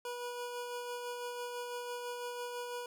25% pulse tone with tremolo, 486.3 Hz, B4, 27 cents flat, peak -34 dBFS, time 0.05-2.86 s, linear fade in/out 2 ms, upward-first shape sine, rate 6 Hz, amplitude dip 30%, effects none

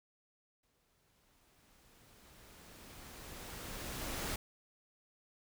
pink noise with exponential growth, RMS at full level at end -38 dBFS, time 0.63-4.36 s, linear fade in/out 5 ms, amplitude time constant 810 ms, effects none

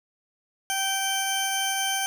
20% pulse tone pair together, 777 / 3112 Hz, G5 / G7, -16 / -13 cents, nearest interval 2 octaves, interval 2403 cents, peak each -22 dBFS, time 0.7-2.06 s, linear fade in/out 0 ms, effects none

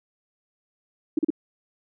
sine tone bursts, 311.1 Hz, D#4, in tune, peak -17 dBFS, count 3, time 1.17-1.304 s, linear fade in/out 5 ms, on 20 ms, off 37 ms, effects none

